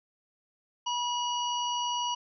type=harmonic tone with a mistuned harmonic; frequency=969 Hz; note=B5; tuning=33 cents flat; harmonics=1 / 3 / 5 / 6; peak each=-30 / -33 / -45 / -40 dBFS; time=0.86-2.15 s; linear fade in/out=10 ms; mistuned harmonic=5; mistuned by=-86 cents; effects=none